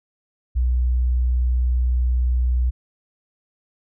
sine tone, 61.74 Hz, B1, in tune, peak -16 dBFS, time 0.55-2.71 s, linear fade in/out 20 ms, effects none

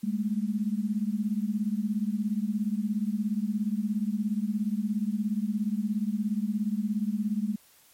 sine beating tone pair, 203.4 / 220.4 Hz, G#3 / A3, -36 / +3 cents, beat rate 17 Hz, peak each -28 / -29 dBFS, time 0.03-7.56 s, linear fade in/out 10 ms, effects white hiss -59 dBFS RMS until 7.93 s + MP3 64 kbps

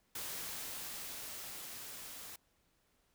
white noise with level ramp, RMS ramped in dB -42 to -49 dBFS, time 0.15-2.36 s, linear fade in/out 5 ms, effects pink hiss -75 dBFS RMS until 3.14 s

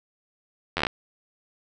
slowing click train, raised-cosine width 0.3 ms, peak -9 dBFS, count 8, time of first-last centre 0.77-0.868 s, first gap 11 ms, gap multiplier 1.08, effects none

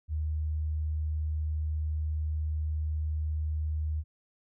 sine tone, 77.1 Hz, D#2, 15 cents flat, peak -28 dBFS, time 0.08-4.04 s, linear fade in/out 50 ms, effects none

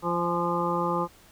harmonic tone with a mistuned harmonic, 173.2 Hz, F3, 14 cents flat, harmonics 1 / 2 / 3 / 5 / 6 / 7, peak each -31 / -31 / -31 / -31 / -31 / -31 dBFS, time 0.02-1.08 s, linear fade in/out 50 ms, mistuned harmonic 5, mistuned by -28 cents, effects pink hiss -55 dBFS RMS until 1.31 s

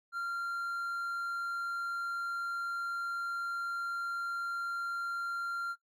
triangle tone, 1384 Hz, F6, 16 cents flat, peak -31 dBFS, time 0.12-5.76 s, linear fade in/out 50 ms, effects noise-tail reverb RT60 0.1 s tail -18 dB re dry

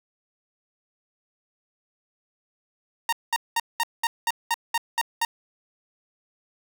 sawtooth tone bursts, 926 Hz, A#5, 12 cents flat, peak -17 dBFS, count 10, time 3.09-5.25 s, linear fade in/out 2 ms, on 36 ms, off 200 ms, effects none

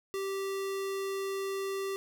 square tone, 390 Hz, G4, 9 cents flat, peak -33 dBFS, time 0.14-1.96 s, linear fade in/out 0 ms, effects none

